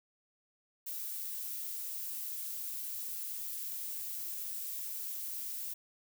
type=noise; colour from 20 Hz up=violet; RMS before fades=-40 dBFS; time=0.86-5.74 s; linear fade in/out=10 ms; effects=none